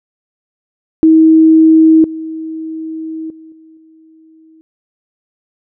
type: tone with level steps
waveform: sine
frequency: 319.4 Hz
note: D#4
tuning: 45 cents sharp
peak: -3 / -20 / -33 / -38 / -41 dBFS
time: 1.03-4.61 s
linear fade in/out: 0 ms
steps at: 2.04 / 3.3 / 3.52 / 3.77 s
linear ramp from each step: 2 ms
effects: none